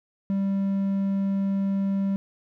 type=tone; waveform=triangle; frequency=196 Hz; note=G3; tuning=in tune; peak=-20 dBFS; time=0.3-2.16 s; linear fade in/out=0 ms; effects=none